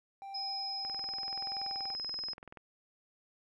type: tone with tremolo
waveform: triangle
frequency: 786 Hz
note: G5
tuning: 4 cents sharp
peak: -38 dBFS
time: 0.22-1.94 s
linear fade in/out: 0 ms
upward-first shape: triangle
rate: 0.89 Hz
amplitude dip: 60%
type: tone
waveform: sine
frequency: 5110 Hz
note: D#8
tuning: 45 cents sharp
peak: -36 dBFS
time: 0.34-2.34 s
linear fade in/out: 10 ms
type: click train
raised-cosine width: 0.5 ms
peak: -33 dBFS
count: 37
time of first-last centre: 0.85-2.572 s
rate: 20.9 Hz
effects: none